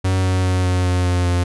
45% pulse tone with pitch steps, 93.8 / 92.88 / 91.98 / 91.08 / 90.19 / 89.31 / 88.43 Hz, F#2 / F#2 / F#2 / F#2 / F#2 / F2 / F2, +24 / +7 / -10 / -27 / -44 / +39 / +22 cents, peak -15 dBFS, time 0.04-1.44 s, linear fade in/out 10 ms, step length 200 ms, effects resampled to 24000 Hz

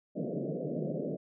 pink band-pass noise, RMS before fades -35 dBFS, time 0.15-1.17 s, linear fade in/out 20 ms, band 140 to 640 Hz, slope 96 dB/octave, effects none

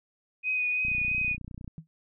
sine tone with vibrato, 2493 Hz, D#7, 3 cents sharp, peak -25 dBFS, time 0.43-1.37 s, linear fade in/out 50 ms, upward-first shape triangle, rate 3 Hz, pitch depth 23 cents each way
click train, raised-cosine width 5 ms, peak -28 dBFS, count 26, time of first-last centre 0.85-1.678 s, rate 30.2 Hz
sine tone with exponential decay, 160 Hz, D#3, 49 cents sharp, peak -33 dBFS, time 1.78-1.87 s, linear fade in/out 0 ms, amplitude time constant 19 ms
effects none

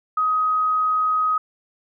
sine tone, 1259 Hz, D#6, 20 cents sharp, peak -17 dBFS, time 0.17-1.38 s, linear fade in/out 5 ms, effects none

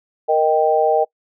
sine chord, Eb major, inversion second, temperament equal, 466.2 / 622.3 / 784 Hz, Bb4 / Eb5 / G5, 0 / 0 / 0 cents, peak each -17 dBFS, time 0.28-1.05 s, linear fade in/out 20 ms, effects noise-tail reverb RT60 0.1 s tail -24 dB re dry

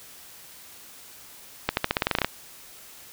accelerating click train, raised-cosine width 0.3 ms, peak -5 dBFS, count 12, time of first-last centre 1.69-2.246 s, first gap 81 ms, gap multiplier 0.9, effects white hiss -47 dBFS RMS until 3.12 s

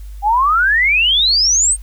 sine exponential sweep, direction up, 787 to 8780 Hz, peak -10 dBFS, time 0.22-1.77 s, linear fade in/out 50 ms, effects added 50 Hz sine -28 dBFS peak until 1.82 s + white hiss -51 dBFS RMS until 1.82 s

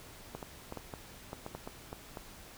clicks, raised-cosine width 1 ms, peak -26 dBFS, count 11, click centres 0.35 / 0.428 / 0.724 / 0.773 / 0.938 / 1.331 / 1.464 / 1.55 / 1.675 / 1.929 / 2.172 s, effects pink hiss -52 dBFS RMS until 2.57 s

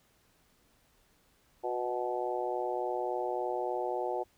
harmonic tone with a mistuned harmonic, 123.47 Hz, B2, in tune, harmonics 3 / 4 / 5 / 6 / 7, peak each -36 / -37 / -38 / -37 / -38 dBFS, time 1.63-4.24 s, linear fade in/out 20 ms, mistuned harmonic 3, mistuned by -25 cents, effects pink hiss -68 dBFS RMS until 4.37 s

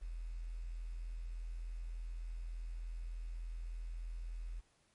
sine tone with quantisation, 41.69 Hz, E1, 20 cents sharp, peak -40 dBFS, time 0.01-4.61 s, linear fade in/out 20 ms, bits 11, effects pink hiss -73 dBFS RMS until 4.94 s + MP3 48 kbps

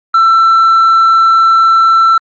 sine tone with tanh clipping, 1338 Hz, E6, 25 cents sharp, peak -5 dBFS, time 0.14-2.18 s, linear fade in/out 5 ms, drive 2 dB, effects Opus 48 kbps

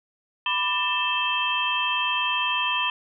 sine tone cluster, 992 / 1176 / 1787 / 2638 / 3156 Hz, B5 / D6 / A6 / E7 / G7, +7 / +2 / +26 / +1 / +11 cents, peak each -27 / -33 / -34 / -26 / -27 dBFS, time 0.46-2.9 s, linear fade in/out 2 ms, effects none

